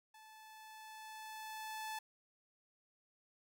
sawtooth tone with level ramp, 871 Hz, A5, 18 cents flat, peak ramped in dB -54 to -37 dBFS, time 0.14-1.99 s, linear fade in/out 5 ms, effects none

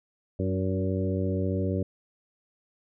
harmonic tone with a mistuned harmonic, 94.8 Hz, F#2, 43 cents sharp, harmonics 1 / 2 / 3 / 4 / 5 / 6, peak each -28 / -31 / -33 / -34 / -35 / -36 dBFS, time 0.39-1.83 s, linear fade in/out 5 ms, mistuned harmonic 4, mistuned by -17 cents, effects none

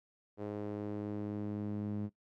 sawtooth tone with band-pass filter sweep, 103.83 Hz, G#2, in tune, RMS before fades -39 dBFS, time 0.37-2.1 s, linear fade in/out 50 ms, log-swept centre 430 to 210 Hz, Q 1.7, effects noise-tail reverb RT60 0.1 s tail -18 dB re dry

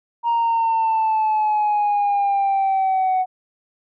sine exponential sweep, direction down, 940 to 741 Hz, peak -14 dBFS, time 0.23-3.26 s, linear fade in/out 50 ms, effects tanh soft clip ceiling -14 dBFS

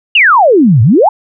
sine exponential two-way sweep, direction down then up, 2960 to 103.1 to 925 Hz, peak -3 dBFS, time 0.15-1.09 s, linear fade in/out 5 ms, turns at 0.82 s, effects none

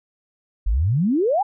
sine exponential sweep, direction up, 43.91 to 860 Hz, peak -16 dBFS, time 0.66-1.43 s, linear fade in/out 10 ms, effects none

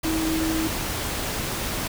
sine tone in noise, 320 Hz, D#4, 49 cents sharp, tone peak -23 dBFS, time 0.04-0.68 s, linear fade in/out 10 ms, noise pink, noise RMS -28 dBFS, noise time 0.03-1.88 s, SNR +2 dB, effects none

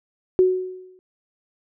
sine tone with exponential decay, 370 Hz, F#4, in tune, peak -10 dBFS, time 0.39-0.99 s, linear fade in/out 0 ms, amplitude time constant 130 ms, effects none

